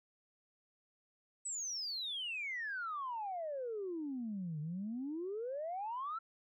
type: exponential two-way sweep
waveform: sine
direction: down then up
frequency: 8090 to 146.83 to 1366 Hz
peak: -37 dBFS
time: 1.45-6.19 s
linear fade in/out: 10 ms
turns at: 4.6 s
effects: tanh soft clip ceiling -33 dBFS